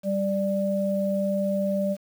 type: tone pair together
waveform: sine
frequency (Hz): 196 / 589.5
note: G3 / D5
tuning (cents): 0 / +6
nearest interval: octave + perfect fifth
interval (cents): 1906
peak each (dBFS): -25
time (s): 0.03-1.97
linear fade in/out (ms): 50
effects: 8-bit